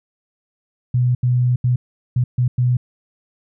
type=tone bursts at uneven times; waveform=sine; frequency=124.1 Hz; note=B2; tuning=9 cents sharp; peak=-13 dBFS; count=6; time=0.94-1.15 / 1.23-1.56 / 1.64-1.76 / 2.16-2.24 / 2.38-2.48 / 2.58-2.77 s; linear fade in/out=5 ms; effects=none